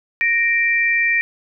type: tone pair together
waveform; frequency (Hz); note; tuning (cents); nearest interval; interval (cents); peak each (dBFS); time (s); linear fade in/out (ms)
sine; 1858.7 / 2352; A#6 / D7; -6 / +2; major third; 408; -17; 0.21-1.21; 0
effects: none